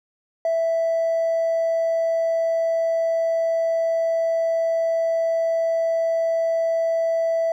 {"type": "tone with hard clipping", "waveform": "triangle", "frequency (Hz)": 659.3, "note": "E5", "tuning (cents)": 0, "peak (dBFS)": -18, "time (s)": [0.45, 7.52], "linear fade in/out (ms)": 2, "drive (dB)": 2, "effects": []}